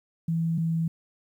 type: tone pair in turn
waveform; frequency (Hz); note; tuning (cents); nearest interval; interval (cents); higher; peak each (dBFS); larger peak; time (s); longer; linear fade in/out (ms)
sine; 164.81 / 164.01; E3 / E3; 0 / -8; unison; 8; first; -23; neither; 0.28-0.58 / 0.58-0.88; neither; 5
effects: 10-bit